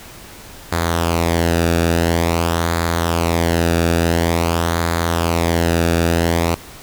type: tone with flanger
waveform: sawtooth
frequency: 84.1 Hz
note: E2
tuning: 35 cents sharp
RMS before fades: -17 dBFS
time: 0.72-6.55 s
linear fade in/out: 5 ms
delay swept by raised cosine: 0.35 to 0.97 ms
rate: 0.48 Hz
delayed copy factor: -0.6
effects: pink hiss -38 dBFS RMS until 6.82 s